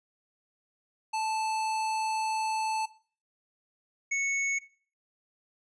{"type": "tone pair in turn", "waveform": "square", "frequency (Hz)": [877, 2210], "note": ["A5", "C#7"], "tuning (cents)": [-6, -6], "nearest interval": "octave + major third", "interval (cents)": 1600, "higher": "second", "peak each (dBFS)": [-29, -27], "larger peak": "second", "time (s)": [[1.13, 2.86], [4.11, 4.59]], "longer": "first", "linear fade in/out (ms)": 10, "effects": ["noise-tail reverb RT60 0.4 s tail -17 dB re dry", "resampled to 22050 Hz"]}